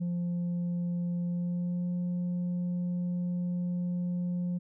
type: tone with pitch glide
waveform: sine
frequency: 174.61 to 177.25 Hz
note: F3 to F3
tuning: 0 to +26 cents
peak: -26 dBFS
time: 0-4.59 s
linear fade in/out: 20 ms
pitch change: +26 cents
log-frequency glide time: 1.27-1.89 s
effects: tanh soft clip ceiling -28 dBFS